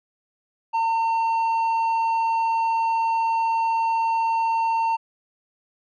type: tone with low-pass filter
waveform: square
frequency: 908 Hz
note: A#5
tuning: 46 cents flat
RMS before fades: -22 dBFS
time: 0.73-4.97 s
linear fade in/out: 20 ms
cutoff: 1900 Hz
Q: 0.84
effects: none